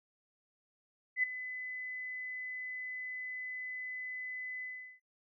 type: tone with ADSR envelope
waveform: sine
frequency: 2011 Hz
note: B6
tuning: 31 cents sharp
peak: -25 dBFS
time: 1.16-5 s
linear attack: 73 ms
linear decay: 8 ms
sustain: -14 dB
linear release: 380 ms
effects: noise-tail reverb RT60 0.2 s tail -24 dB re dry